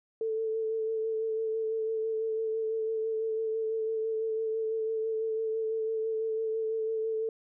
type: tone with vibrato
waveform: sine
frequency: 442.9 Hz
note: A4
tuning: 11 cents sharp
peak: -28 dBFS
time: 0.21-7.29 s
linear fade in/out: 2 ms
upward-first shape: sine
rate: 6 Hz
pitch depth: 20 cents each way
effects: none